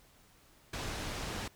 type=low-pass noise; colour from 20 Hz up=pink; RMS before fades=-39 dBFS; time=0.73-1.48 s; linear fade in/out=5 ms; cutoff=7100 Hz; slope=12 dB/octave; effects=pink hiss -63 dBFS RMS until 1.55 s